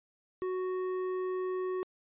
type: tone with hard clipping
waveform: triangle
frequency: 370 Hz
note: F#4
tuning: in tune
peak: -33 dBFS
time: 0.42-1.83 s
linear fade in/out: 0 ms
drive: 12 dB
effects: resampled to 8000 Hz